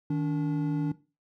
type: tone pair together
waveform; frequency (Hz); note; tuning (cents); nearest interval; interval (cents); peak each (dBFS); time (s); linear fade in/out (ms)
triangle; 155.8 / 288.2; D#3 / D4; +3 / -33; major seventh; 1064; -26; 0.1-0.92; 5
effects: noise-tail reverb RT60 0.3 s tail -17 dB re dry